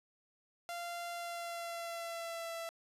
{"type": "tone with pitch glide", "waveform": "sawtooth", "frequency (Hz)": [691, 666.3], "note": ["F5", "E5"], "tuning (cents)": [-19, 18], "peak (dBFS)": -36, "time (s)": [0.69, 2.69], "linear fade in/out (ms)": 0, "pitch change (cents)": -63, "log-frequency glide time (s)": [1.13, 2.54], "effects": ["resampled to 32000 Hz"]}